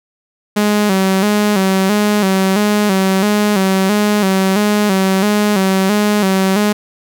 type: tone with vibrato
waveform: sawtooth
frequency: 199.5 Hz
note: G3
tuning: 31 cents sharp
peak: -7 dBFS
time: 0.56-6.73 s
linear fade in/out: 10 ms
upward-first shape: square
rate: 1.5 Hz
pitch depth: 77 cents each way
effects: none